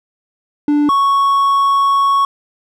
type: tone pair in turn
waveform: triangle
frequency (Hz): 293.7 / 1108.9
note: D4 / C#6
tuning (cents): 0 / 0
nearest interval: octave + major seventh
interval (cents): 2300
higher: second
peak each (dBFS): -8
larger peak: neither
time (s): 0.68-0.89 / 0.89-2.25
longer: second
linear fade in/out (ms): 2
effects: none